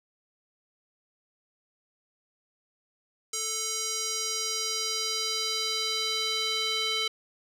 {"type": "tone with band-pass filter sweep", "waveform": "square", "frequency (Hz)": 440, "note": "A4", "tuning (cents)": 0, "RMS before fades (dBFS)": -30, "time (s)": [3.33, 7.08], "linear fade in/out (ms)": 5, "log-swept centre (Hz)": [6800, 3500], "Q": 2.5, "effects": ["9-bit"]}